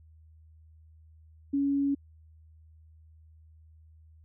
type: tone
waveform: sine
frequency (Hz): 280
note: C#4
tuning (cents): +18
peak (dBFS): -24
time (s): 1.53-1.95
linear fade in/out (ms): 10
effects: added 79 Hz sine -53 dBFS peak until 4.24 s